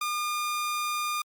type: tone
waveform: sawtooth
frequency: 1210 Hz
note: D#6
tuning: 49 cents flat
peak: -24 dBFS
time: 0.01-1.22 s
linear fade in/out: 5 ms
effects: Opus 48 kbps